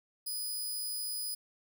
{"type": "tone", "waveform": "10% pulse", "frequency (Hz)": 4978, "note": "D#8", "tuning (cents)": 0, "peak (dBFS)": -28, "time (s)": [0.26, 1.35], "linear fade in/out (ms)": 10, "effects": []}